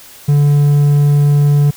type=tone; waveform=triangle; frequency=144.9 Hz; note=D3; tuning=23 cents flat; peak=-5 dBFS; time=0.28-1.71 s; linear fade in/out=10 ms; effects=white hiss -38 dBFS RMS until 1.76 s